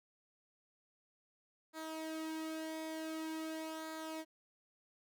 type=tone with flanger; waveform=sawtooth; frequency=317.9 Hz; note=D#4; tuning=37 cents sharp; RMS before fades=-43 dBFS; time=1.73-4.25 s; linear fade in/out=50 ms; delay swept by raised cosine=0.35 to 2.45 ms; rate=0.46 Hz; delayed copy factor=-0.55; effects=none